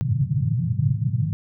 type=band-pass noise; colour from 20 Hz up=white; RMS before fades=-22 dBFS; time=0.01-1.33 s; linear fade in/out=0 ms; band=100 to 150 Hz; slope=48 dB/octave; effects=none